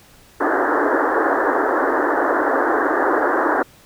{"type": "band-pass noise", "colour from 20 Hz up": "pink", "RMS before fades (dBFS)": -18, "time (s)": [0.4, 3.63], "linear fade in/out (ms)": 10, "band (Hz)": [270, 1800], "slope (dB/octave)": 96, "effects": ["pink hiss -49 dBFS RMS until 3.85 s"]}